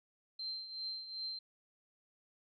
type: tone with tremolo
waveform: sine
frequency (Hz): 4132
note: C8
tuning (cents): -22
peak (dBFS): -37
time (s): 0.39-1.39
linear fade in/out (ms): 5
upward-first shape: triangle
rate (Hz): 2.6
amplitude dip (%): 70
effects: none